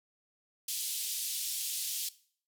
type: band-pass noise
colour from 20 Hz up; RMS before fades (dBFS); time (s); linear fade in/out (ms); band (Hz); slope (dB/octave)
white; -36; 0.68-2.09; 5; 3100 to 14000; 24
effects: noise-tail reverb RT60 0.5 s tail -18 dB re dry